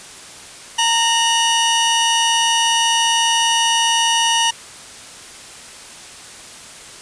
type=tone pair together; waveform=sawtooth; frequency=921.3 / 2925 Hz; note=A#5 / F#7; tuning=-21 / -21 cents; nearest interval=octave + minor sixth; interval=2000 cents; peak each=-13 dBFS; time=0.78-4.51 s; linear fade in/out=10 ms; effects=white hiss -37 dBFS RMS until 7.01 s + resampled to 22050 Hz